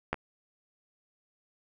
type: clicks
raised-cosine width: 0.5 ms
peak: -13 / -26 dBFS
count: 2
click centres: 0.13 / 0.143 s
effects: none